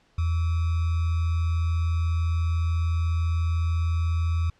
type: tone with sample-and-hold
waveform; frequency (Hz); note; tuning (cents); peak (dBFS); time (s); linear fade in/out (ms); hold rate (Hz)
sine; 83; E2; +12; -21; 0.18-4.5; 5; 1225
effects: pink hiss -63 dBFS RMS until 4.59 s + low-pass 5000 Hz 12 dB/octave